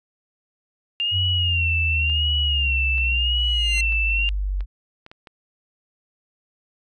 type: tone with vibrato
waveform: sine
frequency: 2787 Hz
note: F7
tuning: 4 cents flat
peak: -20 dBFS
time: 1-4.29 s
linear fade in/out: 0 ms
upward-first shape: sine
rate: 0.92 Hz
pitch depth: 88 cents each way
type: exponential sweep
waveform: sine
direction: down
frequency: 94 to 46.62 Hz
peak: -21 dBFS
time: 1.11-4.66 s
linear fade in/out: 50 ms
type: clicks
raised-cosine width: 0.3 ms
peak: -26 dBFS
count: 8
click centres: 2.098 / 2.981 / 3.78 / 3.924 / 4.607 / 5.064 / 5.115 / 5.272 s
type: tone with exponential growth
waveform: 15% pulse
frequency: 2075 Hz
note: C7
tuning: 15 cents flat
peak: -18 dBFS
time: 3.35-3.81 s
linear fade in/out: 5 ms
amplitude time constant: 100 ms
effects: resampled to 22050 Hz